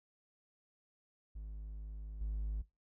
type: tone with level steps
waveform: triangle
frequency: 52.3 Hz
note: G#1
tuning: 13 cents sharp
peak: -40 / -32 dBFS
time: 1.35-2.62 s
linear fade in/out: 10 ms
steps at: 2.21 s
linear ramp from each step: 2 ms
effects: noise-tail reverb RT60 0.2 s tail -18 dB re dry + tanh soft clip ceiling -29 dBFS